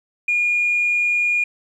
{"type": "tone", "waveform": "sine", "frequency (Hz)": 2430, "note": "D#7", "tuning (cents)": -42, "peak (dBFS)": -15, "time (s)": [0.28, 1.44], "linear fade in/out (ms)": 5, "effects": ["tanh soft clip ceiling -11 dBFS", "9-bit"]}